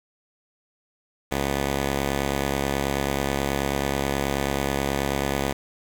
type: tone pair together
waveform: 5% pulse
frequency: 69.3 / 247 Hz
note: C#2 / B3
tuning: 0 / 0 cents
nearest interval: octave + minor seventh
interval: 2200 cents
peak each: -12 / -23 dBFS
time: 1.31-5.53 s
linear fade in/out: 10 ms
effects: none